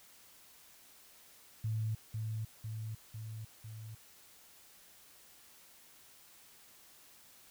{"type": "tone with echo", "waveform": "sine", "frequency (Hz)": 110, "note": "A2", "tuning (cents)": 0, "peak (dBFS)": -32, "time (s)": [1.64, 1.95], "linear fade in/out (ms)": 5, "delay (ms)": 500, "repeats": 4, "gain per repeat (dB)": -3, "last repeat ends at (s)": 3.95, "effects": ["white hiss -60 dBFS RMS until 7.5 s"]}